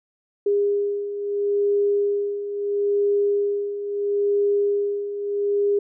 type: beating tone pair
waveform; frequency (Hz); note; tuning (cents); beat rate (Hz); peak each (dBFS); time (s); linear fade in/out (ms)
sine; 405.7 / 406.45; G#4 / G#4; -41 / -37; 0.75; -26 / -20; 0.46-5.79; 5
effects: none